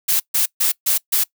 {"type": "noise bursts", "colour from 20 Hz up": "blue", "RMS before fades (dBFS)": -17, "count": 5, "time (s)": [0.08, 1.24], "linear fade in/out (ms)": 10, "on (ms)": 120, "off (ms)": 140, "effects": ["noise-tail reverb RT60 0.1 s tail -23 dB re dry"]}